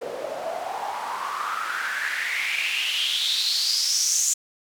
white noise with band-pass filter sweep, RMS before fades -26 dBFS, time 0.01-4.34 s, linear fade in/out 10 ms, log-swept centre 490 to 7000 Hz, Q 6.3, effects none

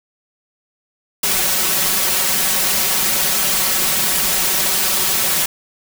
white noise with comb filter, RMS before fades -17 dBFS, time 1.23-5.46 s, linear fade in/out 5 ms, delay 5.3 ms, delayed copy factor +1, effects none

